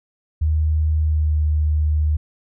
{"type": "tone with pitch glide", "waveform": "sine", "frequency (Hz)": [77.6, 76.22], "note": ["D#2", "D#2"], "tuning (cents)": [-4, -35], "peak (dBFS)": -15, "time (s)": [0.41, 2.17], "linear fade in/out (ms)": 10, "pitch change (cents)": -31, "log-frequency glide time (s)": [1.02, 1.36], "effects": []}